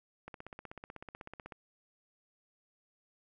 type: click train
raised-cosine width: 0.5 ms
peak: -30 dBFS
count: 21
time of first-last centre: 0.28-1.522 s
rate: 16.1 Hz
effects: none